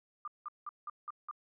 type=tone bursts; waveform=sine; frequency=1200 Hz; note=D6; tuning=37 cents sharp; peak=-38 dBFS; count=6; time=0.25-1.312 s; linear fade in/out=2 ms; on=27 ms; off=180 ms; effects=none